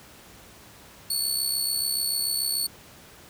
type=tone with amplitude modulation; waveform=20% pulse; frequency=4435 Hz; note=C#8; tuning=in tune; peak=-16 dBFS; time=1.1-2.67 s; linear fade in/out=5 ms; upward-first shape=sine; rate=66.9 Hz; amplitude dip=55%; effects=pink hiss -49 dBFS RMS until 3.29 s + high-pass 60 Hz 12 dB/octave